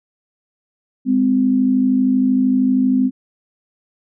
sine tone pair together, 204.8 / 257.7 Hz, G#3 / C4, -24 / -26 cents, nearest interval major third, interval 398 cents, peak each -19 / -13 dBFS, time 1.05-3.11 s, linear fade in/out 50 ms, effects none

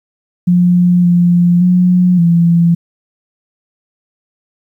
sine tone with pitch steps, 177.3 / 174.7 / 180 / 169.7 Hz, F3 / F3 / F#3 / F3, +26 / +1 / -47 / -49 cents, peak -6 dBFS, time 0.47-2.75 s, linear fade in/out 10 ms, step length 570 ms, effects 8-bit

